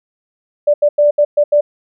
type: tone bursts at uneven times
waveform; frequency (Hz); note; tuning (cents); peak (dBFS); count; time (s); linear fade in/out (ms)
sine; 588; D5; +2; -7; 6; 0.67-0.74 / 0.82-0.89 / 0.98-1.11 / 1.18-1.25 / 1.37-1.44 / 1.52-1.61; 10
effects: none